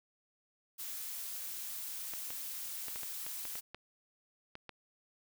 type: noise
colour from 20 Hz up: blue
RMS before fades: -42 dBFS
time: 0.78-3.61 s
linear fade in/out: 20 ms
type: clicks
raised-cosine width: 0.3 ms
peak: -29 dBFS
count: 11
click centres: 2.136 / 2.305 / 2.883 / 2.959 / 3.033 / 3.265 / 3.453 / 3.555 / 3.746 / 4.554 / 4.693 s
effects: none